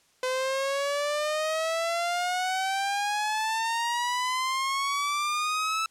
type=exponential sweep; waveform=sawtooth; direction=up; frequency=508 to 1318.5 Hz; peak=-22 dBFS; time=0.23-5.86 s; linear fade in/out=2 ms; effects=white hiss -64 dBFS RMS until 5.9 s + low-pass 9000 Hz 12 dB/octave